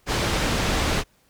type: low-pass noise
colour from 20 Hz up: pink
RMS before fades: -23 dBFS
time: 0.06-1.04 s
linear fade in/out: 50 ms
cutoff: 6100 Hz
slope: 12 dB/octave
effects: pink hiss -62 dBFS RMS until 1.29 s